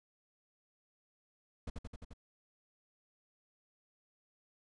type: noise with echo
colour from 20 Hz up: brown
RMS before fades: -39 dBFS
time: 1.67-1.7 s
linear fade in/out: 5 ms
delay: 87 ms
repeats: 5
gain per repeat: -2 dB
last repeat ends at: 2.135 s
effects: resampled to 22050 Hz